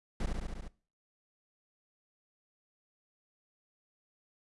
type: noise with echo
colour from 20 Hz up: brown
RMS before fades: -32 dBFS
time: 0.2-0.26 s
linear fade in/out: 2 ms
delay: 70 ms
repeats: 6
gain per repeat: -2 dB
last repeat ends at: 0.68 s
effects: noise-tail reverb RT60 0.4 s tail -20 dB re dry + resampled to 24000 Hz